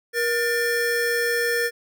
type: tone pair together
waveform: square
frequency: 474 / 1786.8 Hz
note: A#4 / A6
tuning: +29 / +26 cents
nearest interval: octave + major seventh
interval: 2297 cents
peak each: -24 dBFS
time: 0.13-1.71 s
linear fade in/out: 50 ms
effects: none